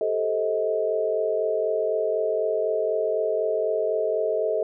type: chord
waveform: sine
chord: A half-diminished seventh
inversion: third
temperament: just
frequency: 396 / 440 / 528 / 633.6 Hz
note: G4 / A4 / C5 / Eb5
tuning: +18 / 0 / +16 / +31 cents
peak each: -31 / -25 / -31 / -25 dBFS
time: 0.01-4.63 s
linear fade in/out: 2 ms
effects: none